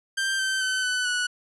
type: tone with pitch steps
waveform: sawtooth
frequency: 1576 / 1549.8 / 1524.1 / 1498.8 / 1473.9 Hz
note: G6 / G6 / G6 / F#6 / F#6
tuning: +9 / -20 / -49 / +22 / -7 cents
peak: -20 dBFS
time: 0.17-1.27 s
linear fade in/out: 10 ms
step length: 220 ms
effects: resampled to 24000 Hz